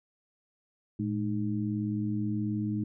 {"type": "tone cluster", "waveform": "sine", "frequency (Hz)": [112.5, 211.4, 310.1], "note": ["A2", "G#3", "D#4"], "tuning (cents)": [39, 31, -6], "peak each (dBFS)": [-33, -31, -34], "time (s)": [0.99, 2.84], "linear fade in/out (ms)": 5, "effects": []}